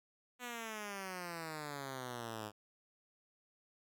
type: exponential sweep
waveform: 5% pulse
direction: down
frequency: 250 to 103.9 Hz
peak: -31 dBFS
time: 0.39-2.52 s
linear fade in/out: 50 ms
effects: none